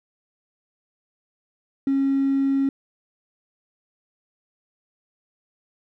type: tone with hard clipping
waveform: triangle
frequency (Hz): 273.1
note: C#4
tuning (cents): -26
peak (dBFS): -18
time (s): 1.87-2.69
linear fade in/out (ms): 2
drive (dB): 3
effects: none